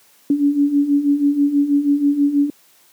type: beating tone pair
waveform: sine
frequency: 281.7 / 287.9 Hz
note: C#4 / D4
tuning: +28 / -34 cents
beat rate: 6.2 Hz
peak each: -19 / -14 dBFS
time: 0.3-2.5 s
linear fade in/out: 2 ms
effects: white hiss -53 dBFS RMS until 2.92 s + high-pass 150 Hz 12 dB/octave